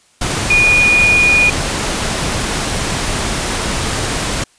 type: tone in noise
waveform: sine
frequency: 2450 Hz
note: D#7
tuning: 27 cents flat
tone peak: -8 dBFS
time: 0.5-1.5 s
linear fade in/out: 5 ms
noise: pink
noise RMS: -18 dBFS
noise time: 0.21-4.44 s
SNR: +7 dB
effects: white hiss -52 dBFS RMS until 4.58 s + resampled to 22050 Hz